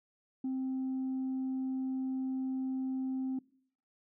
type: tone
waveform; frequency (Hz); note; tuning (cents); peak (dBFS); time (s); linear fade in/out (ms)
sine; 262; C4; +2; -30; 0.44-3.39; 5
effects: noise-tail reverb RT60 0.6 s tail -23 dB re dry + tanh soft clip ceiling -30 dBFS